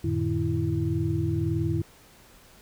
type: tone cluster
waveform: sine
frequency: 90.9 / 112.5 / 151.8 / 331 Hz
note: F#2 / A2 / D#3 / E4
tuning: -30 / +39 / -42 / +7 cents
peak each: -29 dBFS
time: 0.04-1.82 s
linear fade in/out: 5 ms
effects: pink hiss -54 dBFS RMS until 2.61 s